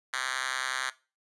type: tone with high-pass filter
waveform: 5% pulse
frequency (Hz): 130.4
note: C3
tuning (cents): -5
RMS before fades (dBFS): -32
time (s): 0.13-0.9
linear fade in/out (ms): 5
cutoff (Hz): 1700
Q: 1.7
effects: noise-tail reverb RT60 0.3 s tail -18 dB re dry + resampled to 24000 Hz